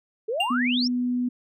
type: exponential sweep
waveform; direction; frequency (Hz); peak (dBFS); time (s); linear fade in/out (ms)
sine; up; 415.3 to 5690; -24; 0.28-0.88; 10
type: tone with exponential decay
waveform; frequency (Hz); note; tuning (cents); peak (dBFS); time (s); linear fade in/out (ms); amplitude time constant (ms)
triangle; 2794; F7; 0; -17; 0.4-0.58; 5; 37
type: tone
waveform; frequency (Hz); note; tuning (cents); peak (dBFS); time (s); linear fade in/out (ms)
sine; 246.9; B3; 0; -22; 0.5-1.29; 10
effects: none